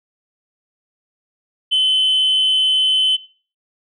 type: tone with amplitude modulation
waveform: sine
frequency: 3049 Hz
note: G7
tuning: 49 cents flat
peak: -9 dBFS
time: 1.71-3.17 s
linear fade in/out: 20 ms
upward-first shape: sine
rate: 299 Hz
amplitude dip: 40%
effects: noise-tail reverb RT60 0.4 s tail -19 dB re dry + tanh soft clip ceiling -10 dBFS